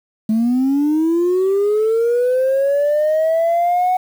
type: linear sweep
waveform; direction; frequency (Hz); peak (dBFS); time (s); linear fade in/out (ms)
sine; up; 214 to 743; -11; 0.29-3.97; 5
effects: tanh soft clip ceiling -11 dBFS + 7-bit